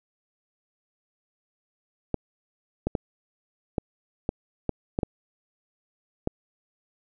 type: clicks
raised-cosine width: 2 ms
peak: -11 dBFS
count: 9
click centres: 2.143 / 2.87 / 2.952 / 3.782 / 4.291 / 4.693 / 4.989 / 5.032 / 6.274 s
effects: none